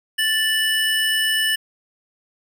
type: tone pair together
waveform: square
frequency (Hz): 1760 / 2956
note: A6 / F#7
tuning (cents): 0 / -2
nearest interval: major sixth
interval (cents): 898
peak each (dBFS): -21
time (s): 0.18-1.56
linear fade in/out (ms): 10
effects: none